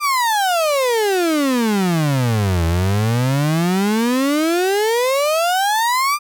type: exponential two-way sweep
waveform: 35% pulse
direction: down then up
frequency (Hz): 1210 to 81.2 to 1210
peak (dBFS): -13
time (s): 0-6.19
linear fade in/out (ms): 50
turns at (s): 2.65
effects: none